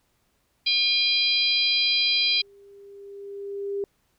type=harmonic tone; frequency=806 Hz; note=G5; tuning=48 cents sharp; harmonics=3 / 4 / 5 / 6; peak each=-26 / -25 / -24 / -25 dBFS; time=0.66-2.42 s; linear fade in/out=10 ms
type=tone with exponential growth; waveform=sine; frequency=399.9 Hz; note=G4; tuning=35 cents sharp; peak=-24 dBFS; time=1.77-3.84 s; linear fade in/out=1 ms; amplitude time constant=450 ms
effects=pink hiss -69 dBFS RMS until 4.18 s